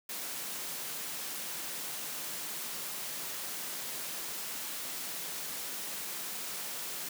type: high-pass noise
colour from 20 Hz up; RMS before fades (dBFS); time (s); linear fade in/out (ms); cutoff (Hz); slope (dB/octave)
white; -39; 0.09-7.09; 5; 130; 96
effects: none